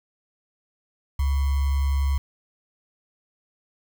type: tone with sample-and-hold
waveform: sine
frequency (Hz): 69.4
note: C#2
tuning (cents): +3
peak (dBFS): -19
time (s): 1.19-2.18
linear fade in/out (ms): 5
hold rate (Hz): 1050
effects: none